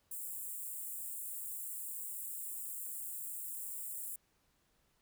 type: high-pass noise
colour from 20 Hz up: white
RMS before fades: -43 dBFS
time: 0.11-4.16 s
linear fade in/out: 5 ms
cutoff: 7400 Hz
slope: 96 dB/octave
effects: pink hiss -75 dBFS RMS until 5.01 s